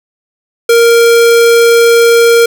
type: tone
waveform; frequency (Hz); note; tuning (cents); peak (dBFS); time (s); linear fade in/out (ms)
square; 466.2; A#4; 0; -4; 0.69-2.46; 5
effects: none